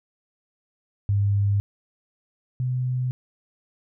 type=tone pair in turn; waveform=sine; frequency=100.8 / 126.73 Hz; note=G2 / B2; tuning=+49 / +45 cents; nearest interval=major third; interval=396 cents; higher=second; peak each=-18 / -22 dBFS; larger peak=first; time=1.09-1.6 / 2.6-3.11 s; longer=neither; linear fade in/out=0 ms; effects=none